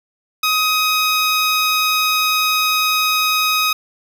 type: tone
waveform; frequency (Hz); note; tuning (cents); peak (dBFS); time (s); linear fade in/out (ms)
15% pulse; 1258; D#6; +19; -8; 0.43-3.73; 5
effects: none